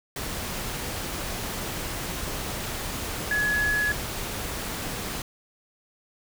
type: tone in noise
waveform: sine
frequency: 1690 Hz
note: G#6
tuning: 30 cents sharp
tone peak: -22 dBFS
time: 3.31-3.92 s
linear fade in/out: 2 ms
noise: pink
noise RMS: -32 dBFS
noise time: 0.16-5.22 s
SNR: +7 dB
effects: none